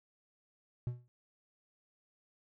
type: tone with exponential decay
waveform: triangle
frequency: 122.1 Hz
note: B2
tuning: 19 cents flat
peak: -28 dBFS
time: 0.87-1.08 s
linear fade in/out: 0 ms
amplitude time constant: 44 ms
effects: none